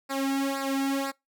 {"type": "tone with flanger", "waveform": "sawtooth", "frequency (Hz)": 272.9, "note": "C#4", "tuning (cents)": -27, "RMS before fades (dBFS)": -28, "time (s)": [0.09, 1.12], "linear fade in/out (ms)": 20, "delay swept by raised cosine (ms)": [0.31, 2.01], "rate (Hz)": 2, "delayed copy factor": -0.85, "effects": ["noise-tail reverb RT60 0.2 s tail -25 dB re dry"]}